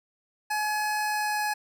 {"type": "tone with pitch glide", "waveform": "25% pulse", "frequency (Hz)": [847, 842.1], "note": ["G#5", "G#5"], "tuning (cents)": [34, 24], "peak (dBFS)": -22, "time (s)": [0.5, 1.54], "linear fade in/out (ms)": 10, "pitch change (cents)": -10, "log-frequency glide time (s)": [1, 1.42], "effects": []}